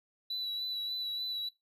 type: tone with vibrato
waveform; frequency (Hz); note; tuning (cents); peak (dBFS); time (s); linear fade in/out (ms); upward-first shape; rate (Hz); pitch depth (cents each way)
triangle; 3951; B7; 0; -32; 0.3-1.49; 5; sine; 3.4; 22
effects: noise-tail reverb RT60 0.2 s tail -21 dB re dry + tanh soft clip ceiling -28 dBFS